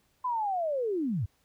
sine linear sweep, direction down, 1025 to 82.41 Hz, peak -27 dBFS, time 0.24-1.26 s, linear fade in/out 10 ms, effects pink hiss -70 dBFS RMS until 1.44 s

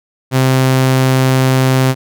sawtooth tone, 130.81 Hz, C3, in tune, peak -5 dBFS, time 0.31-1.95 s, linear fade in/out 50 ms, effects none

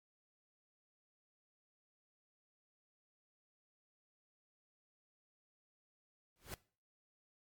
pink noise with exponential growth, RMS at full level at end -42 dBFS, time 6.36-6.54 s, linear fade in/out 0 ms, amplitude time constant 38 ms, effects noise-tail reverb RT60 0.4 s tail -20 dB re dry + MP3 96 kbps

